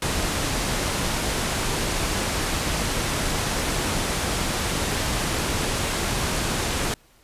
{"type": "low-pass noise", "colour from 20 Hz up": "pink", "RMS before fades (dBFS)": -25, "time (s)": [0.02, 6.94], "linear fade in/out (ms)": 2, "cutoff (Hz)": 11000, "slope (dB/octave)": 24, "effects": ["pink hiss -57 dBFS RMS until 7.23 s", "resampled to 32000 Hz"]}